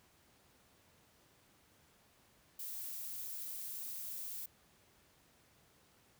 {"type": "noise", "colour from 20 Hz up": "violet", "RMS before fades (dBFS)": -44, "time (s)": [2.59, 4.46], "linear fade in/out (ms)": 5, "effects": ["pink hiss -68 dBFS RMS until 6.19 s", "high-pass 60 Hz 12 dB/octave"]}